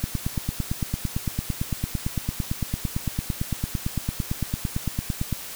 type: click train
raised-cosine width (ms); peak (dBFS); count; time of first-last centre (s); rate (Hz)
5; -12; 48; 0.04-5.327; 8.89
effects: white hiss -37 dBFS RMS until 5.55 s